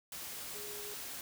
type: tone in noise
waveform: sine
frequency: 415.3 Hz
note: G#4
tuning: in tune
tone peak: -48 dBFS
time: 0.55-0.94 s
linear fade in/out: 2 ms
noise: white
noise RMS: -44 dBFS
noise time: 0.12-1.21 s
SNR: -7 dB
effects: none